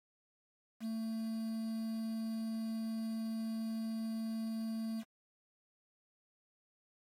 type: tone with quantisation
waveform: triangle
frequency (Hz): 223.3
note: A3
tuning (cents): +26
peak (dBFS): -34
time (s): 0.8-5.04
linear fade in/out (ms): 50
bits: 9
effects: AAC 48 kbps